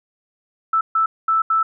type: tone bursts at uneven times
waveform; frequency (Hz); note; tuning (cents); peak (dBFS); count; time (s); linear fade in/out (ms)
sine; 1318.5; E6; 0; -14; 4; 0.73-0.81 / 0.95-1.06 / 1.28-1.42 / 1.5-1.63; 5
effects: none